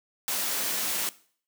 white noise, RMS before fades -29 dBFS, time 0.28-1.09 s, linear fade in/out 0 ms, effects noise-tail reverb RT60 0.5 s tail -19 dB re dry + high-pass 200 Hz 12 dB/octave

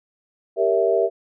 sine chord, G diminished seventh, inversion none, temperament equal with one note detuned, 392 / 466.2 / 566 / 659.3 Hz, G4 / Bb4 / Db5 / Fb5, 0 / 0 / +36 / 0 cents, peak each -21 / -21 / -26 / -20 dBFS, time 0.56-1.1 s, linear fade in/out 50 ms, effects none

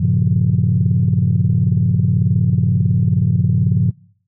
sine chord, G half-diminished seventh, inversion none, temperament equal, 98 / 116.54 / 138.59 / 174.61 Hz, G2 / Bb2 / Db3 / F3, 0 / 0 / 0 / 0 cents, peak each -17 dBFS, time 0-3.91 s, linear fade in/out 10 ms, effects noise-tail reverb RT60 0.6 s tail -24 dB re dry + tanh soft clip ceiling -4 dBFS

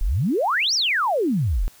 sine exponential two-way sweep, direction up then down, 31.64 to 5920 to 31.64 Hz, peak -18 dBFS, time 0.01-1.68 s, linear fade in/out 0 ms, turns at 0.74 s, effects white hiss -51 dBFS RMS until 1.8 s

